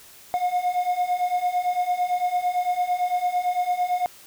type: beating tone pair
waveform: triangle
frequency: 714 / 722.9 Hz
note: F5 / F#5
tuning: +38 / -40 cents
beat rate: 8.9 Hz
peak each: -24 / -21 dBFS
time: 0.34-4.06 s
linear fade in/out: 0 ms
effects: white hiss -48 dBFS RMS until 4.26 s